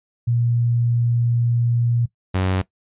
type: tone pair in turn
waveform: sine / sawtooth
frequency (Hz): 118.8 / 93.47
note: A#2 / F#2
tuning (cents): +33 / +18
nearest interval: major third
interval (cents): 415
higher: first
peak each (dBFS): -16 / -14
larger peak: second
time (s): 0.27-2.06 / 2.34-2.62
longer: first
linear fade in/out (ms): 10
effects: noise-tail reverb RT60 0.1 s tail -18 dB re dry + resampled to 8000 Hz

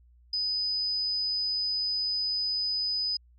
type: tone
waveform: sine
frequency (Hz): 4998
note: D#8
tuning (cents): +7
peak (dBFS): -26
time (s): 0.33-3.17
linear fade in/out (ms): 5
effects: added 60 Hz sine -55 dBFS peak until 3.38 s + MP3 96 kbps

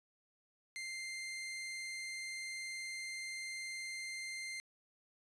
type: tone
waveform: sawtooth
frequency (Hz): 2093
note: C7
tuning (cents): 0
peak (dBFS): -38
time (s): 0.76-4.6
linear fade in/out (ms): 0
effects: resampled to 24000 Hz

